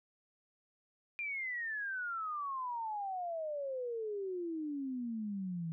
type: exponential sweep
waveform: sine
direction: down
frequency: 2411 to 159.8 Hz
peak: -36 dBFS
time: 1.19-5.72 s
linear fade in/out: 0 ms
effects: none